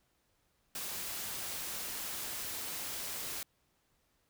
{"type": "noise", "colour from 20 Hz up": "white", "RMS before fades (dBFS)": -40, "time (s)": [0.75, 3.43], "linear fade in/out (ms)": 2, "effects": ["pink hiss -75 dBFS RMS until 4.29 s"]}